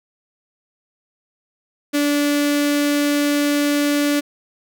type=tone with notch filter; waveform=sawtooth; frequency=290 Hz; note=D4; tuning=22 cents flat; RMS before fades=-18 dBFS; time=1.93-4.21 s; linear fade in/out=20 ms; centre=920 Hz; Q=1.5; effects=none